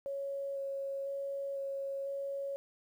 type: tone with vibrato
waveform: sine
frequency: 552 Hz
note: C#5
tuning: 7 cents flat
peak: -35 dBFS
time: 0.06-2.56 s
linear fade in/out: 0 ms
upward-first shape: square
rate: 1 Hz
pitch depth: 8 cents each way
effects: 11-bit